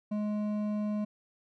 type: tone with hard clipping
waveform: triangle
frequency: 210 Hz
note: G#3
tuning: 19 cents sharp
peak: -31 dBFS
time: 0.11-1.05 s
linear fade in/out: 10 ms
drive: 12 dB
effects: none